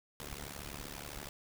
pink noise with amplitude modulation, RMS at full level -41 dBFS, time 0.2-1.29 s, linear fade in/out 0 ms, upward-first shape sine, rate 72.1 Hz, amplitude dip 95%, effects none

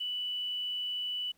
sine tone with quantisation, 2969 Hz, F#7, 5 cents sharp, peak -32 dBFS, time 0-1.32 s, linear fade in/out 10 ms, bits 10, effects pink hiss -70 dBFS RMS until 1.37 s

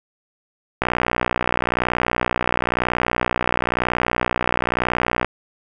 click train, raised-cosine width 0.5 ms, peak -3 dBFS, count 271, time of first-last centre 0.82-5.246 s, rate 61 Hz, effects none

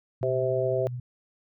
sine tone with tremolo, 123.6 Hz, B2, 2 cents sharp, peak -30 dBFS, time 0.21-1 s, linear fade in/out 5 ms, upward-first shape sine, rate 14 Hz, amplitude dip 25%
harmonic tone, 130 Hz, C3, 11 cents flat, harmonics 3 / 4 / 5, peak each -28 / -28 / -28 dBFS, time 0.23-0.87 s, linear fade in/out 0 ms
effects none

